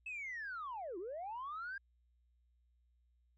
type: linear two-way sweep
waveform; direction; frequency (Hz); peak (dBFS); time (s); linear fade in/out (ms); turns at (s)
sine; down then up; 2637 to 329.6 to 1629; -40; 0.06-1.78; 5; 0.98
effects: tanh soft clip ceiling -38 dBFS + added 60 Hz sine -70 dBFS peak until 3.37 s